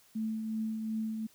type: tone with tremolo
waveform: sine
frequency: 220 Hz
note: A3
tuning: in tune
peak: -30 dBFS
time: 0.15-1.27 s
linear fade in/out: 10 ms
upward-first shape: triangle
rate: 2.7 Hz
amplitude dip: 40%
effects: white hiss -63 dBFS RMS until 1.34 s